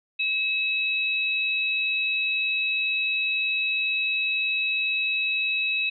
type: tone pair together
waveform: sine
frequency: 2577 / 3835 Hz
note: E7 / A#7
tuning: -40 / +48 cents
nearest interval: perfect fifth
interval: 688 cents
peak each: -23 / -30 dBFS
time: 0.19-5.9 s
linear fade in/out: 10 ms
effects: none